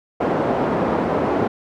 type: band-pass noise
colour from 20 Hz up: pink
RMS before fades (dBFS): -20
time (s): 0.2-1.48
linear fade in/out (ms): 10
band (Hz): 230 to 800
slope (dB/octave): 12
effects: none